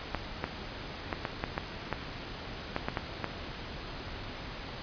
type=clicks; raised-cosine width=0.5 ms; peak=-15 dBFS; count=11; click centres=0.147 / 0.441 / 1.128 / 1.252 / 1.439 / 1.579 / 1.927 / 2.764 / 2.885 / 2.972 / 3.243 s; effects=pink hiss -41 dBFS RMS until 4.82 s + resampled to 11025 Hz